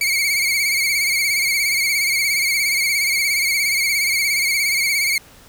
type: tone with vibrato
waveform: sawtooth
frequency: 2217 Hz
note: C#7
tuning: in tune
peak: -13 dBFS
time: 0.01-5.18 s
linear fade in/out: 2 ms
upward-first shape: sine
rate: 17 Hz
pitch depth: 75 cents each way
effects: pink hiss -46 dBFS RMS until 5.48 s